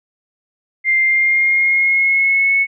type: tone with pitch glide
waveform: sine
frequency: 2099 to 2203 Hz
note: C7 to C#7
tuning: +5 to -11 cents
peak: -11 dBFS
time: 0.84-2.67 s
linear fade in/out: 50 ms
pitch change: +84 cents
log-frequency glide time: 1.03-2.56 s
effects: none